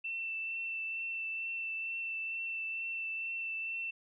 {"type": "tone with vibrato", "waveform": "sine", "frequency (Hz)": 2677, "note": "E7", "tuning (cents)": 26, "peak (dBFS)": -35, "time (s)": [0.04, 3.91], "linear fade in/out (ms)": 10, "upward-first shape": "triangle", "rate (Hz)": 2.2, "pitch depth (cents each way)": 16, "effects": []}